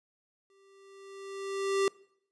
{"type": "tone with exponential growth", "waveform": "square", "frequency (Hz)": 392, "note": "G4", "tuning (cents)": 0, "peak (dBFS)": -24, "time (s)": [0.5, 1.88], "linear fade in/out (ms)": 1, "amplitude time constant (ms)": 300, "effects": ["noise-tail reverb RT60 0.7 s tail -24 dB re dry", "resampled to 22050 Hz"]}